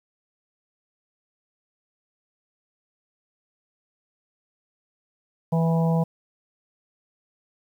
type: harmonic tone with a mistuned harmonic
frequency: 164.7 Hz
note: E3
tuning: 1 cent flat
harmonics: 1 / 3 / 4 / 5 / 6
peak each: -19 / -29 / -31 / -33 / -35 dBFS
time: 5.52-6.04 s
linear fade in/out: 10 ms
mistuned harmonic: 6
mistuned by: -16 cents
effects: 9-bit